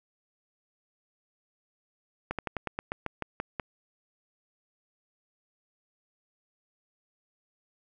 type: slowing click train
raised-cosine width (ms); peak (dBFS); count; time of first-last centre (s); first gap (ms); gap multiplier
0.5; -16; 11; 2.31-3.598; 77; 1.11
effects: none